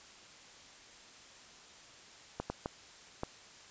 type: clicks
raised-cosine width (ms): 1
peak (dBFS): -21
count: 4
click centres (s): 2.4 / 2.5 / 2.659 / 3.234
effects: white hiss -55 dBFS RMS until 3.7 s + resampled to 16000 Hz